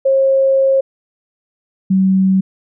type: tone pair in turn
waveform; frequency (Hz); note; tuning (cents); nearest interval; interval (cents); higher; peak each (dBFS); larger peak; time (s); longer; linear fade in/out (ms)
sine; 538 / 190.21; C5 / F#3; +48 / +48; octave + tritone; 1800; first; -9; neither; 0.05-0.81 / 1.9-2.41; first; 10
effects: none